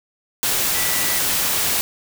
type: tone in noise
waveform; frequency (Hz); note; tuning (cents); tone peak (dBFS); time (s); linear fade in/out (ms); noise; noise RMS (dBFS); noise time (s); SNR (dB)
sine; 1964; B6; -10; -29; 0.75-1.18; 0; white; -20; 0.43-1.81; -12
effects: none